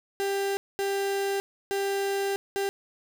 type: tone bursts at uneven times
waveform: 35% pulse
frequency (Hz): 395.3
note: G4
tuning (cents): +15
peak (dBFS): -24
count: 4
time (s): 0.2-0.57 / 0.79-1.4 / 1.71-2.36 / 2.56-2.69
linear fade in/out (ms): 0
effects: none